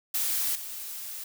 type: noise with level steps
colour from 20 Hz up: blue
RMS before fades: -28 / -38 dBFS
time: 0.14-1.24 s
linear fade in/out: 5 ms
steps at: 0.55 s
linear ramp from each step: 5 ms
effects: none